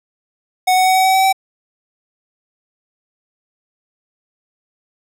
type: tone with pitch steps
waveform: square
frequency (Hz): 740 / 744.7 / 749.5 / 754.2 / 759 / 763.9 / 768.8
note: F#5 / F#5 / F#5 / F#5 / F#5 / G5 / G5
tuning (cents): 0 / +11 / +22 / +33 / +44 / -45 / -34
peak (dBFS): -11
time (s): 0.67-1.328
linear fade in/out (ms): 10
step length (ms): 94
effects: none